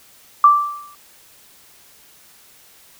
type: tone with exponential decay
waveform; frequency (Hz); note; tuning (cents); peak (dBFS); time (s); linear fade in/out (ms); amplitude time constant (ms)
sine; 1171; D6; -5; -4; 0.44-0.95; 2; 110
effects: white hiss -49 dBFS RMS until 2.99 s